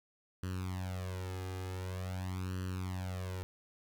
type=tone with flanger; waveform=sawtooth; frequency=92.5 Hz; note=F#2; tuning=in tune; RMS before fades=-39 dBFS; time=0.43-3.43 s; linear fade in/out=0 ms; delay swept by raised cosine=0.67 to 2.47 ms; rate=0.46 Hz; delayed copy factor=+0.95; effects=none